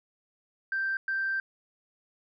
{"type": "tone bursts at uneven times", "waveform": "sine", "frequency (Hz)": 1568, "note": "G6", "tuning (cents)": 0, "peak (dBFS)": -26, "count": 2, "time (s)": [[0.72, 0.97], [1.08, 1.4]], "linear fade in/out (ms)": 2, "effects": ["tanh soft clip ceiling -22 dBFS"]}